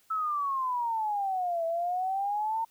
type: exponential two-way sweep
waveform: sine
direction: down then up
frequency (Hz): 1318.5 to 656 to 916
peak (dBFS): -27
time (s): 0.1-2.65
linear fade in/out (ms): 10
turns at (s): 1.65
effects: white hiss -65 dBFS RMS until 2.7 s